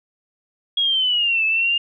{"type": "linear two-way sweep", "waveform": "sine", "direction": "down then up", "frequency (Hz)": [3322, 2605, 2826], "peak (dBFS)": -16, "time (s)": [0.77, 1.78], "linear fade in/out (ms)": 5, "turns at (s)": 1.45, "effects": []}